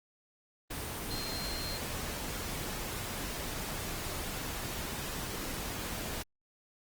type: tone in noise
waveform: sine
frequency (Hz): 4186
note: C8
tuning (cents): 0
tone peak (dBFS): -40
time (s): 1.1-1.78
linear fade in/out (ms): 10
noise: pink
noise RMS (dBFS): -38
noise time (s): 0.7-6.23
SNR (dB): -5
effects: Opus 24 kbps